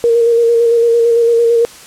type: tone with vibrato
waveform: sine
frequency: 466.2 Hz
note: A#4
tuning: in tune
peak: -7 dBFS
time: 0.04-1.65 s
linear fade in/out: 0 ms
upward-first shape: square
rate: 8.9 Hz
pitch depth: 20 cents each way
effects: white hiss -36 dBFS RMS until 1.86 s + low-pass 10000 Hz 12 dB/octave